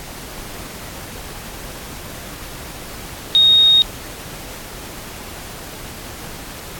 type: tone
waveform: sine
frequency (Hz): 3729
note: A#7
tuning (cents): 0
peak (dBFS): -8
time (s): 3.35-3.82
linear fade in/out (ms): 0
effects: pink hiss -33 dBFS RMS until 6.79 s + AAC 64 kbps